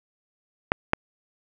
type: clicks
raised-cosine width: 0.5 ms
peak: -3 dBFS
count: 2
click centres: 0.719 / 0.934 s
effects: none